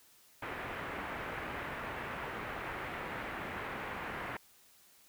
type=low-pass noise; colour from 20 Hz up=white; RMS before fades=-41 dBFS; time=0.42-4.37 s; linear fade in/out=5 ms; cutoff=2100 Hz; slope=24 dB/octave; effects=white hiss -63 dBFS RMS until 5.08 s